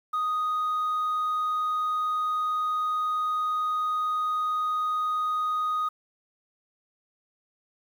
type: tone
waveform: sine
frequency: 1244.5 Hz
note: D#6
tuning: in tune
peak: -22 dBFS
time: 0.13-5.89 s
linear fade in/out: 10 ms
effects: tanh soft clip ceiling -23 dBFS + 9-bit